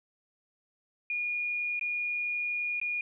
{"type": "tone with dropouts", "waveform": "sine", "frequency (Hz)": 2437, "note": "D#7", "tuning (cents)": -37, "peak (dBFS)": -29, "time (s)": [1.1, 3.01], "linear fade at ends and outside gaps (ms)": 2, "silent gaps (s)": [[1.795, 1.811], [2.8, 2.814]], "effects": []}